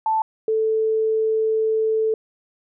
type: tone pair in turn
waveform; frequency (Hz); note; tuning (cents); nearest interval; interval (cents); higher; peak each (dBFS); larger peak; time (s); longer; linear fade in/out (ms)
sine; 880 / 440; A5 / A4; 0 / 0; octave; 1200; first; -17; neither; 0.06-0.22 / 0.48-2.14; second; 2
effects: none